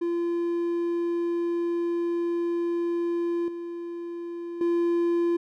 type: tone with level steps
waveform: triangle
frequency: 342.7 Hz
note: F4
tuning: 33 cents flat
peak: -22 / -30 / -19 dBFS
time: 0.01-5.37 s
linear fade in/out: 10 ms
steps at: 3.48 / 4.61 s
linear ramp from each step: 2 ms
effects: none